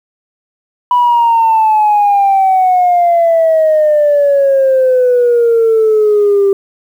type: exponential sweep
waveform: sine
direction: down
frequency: 987.8 to 392 Hz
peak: -5 dBFS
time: 0.91-6.53 s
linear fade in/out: 2 ms
effects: tanh soft clip ceiling -3 dBFS + 7-bit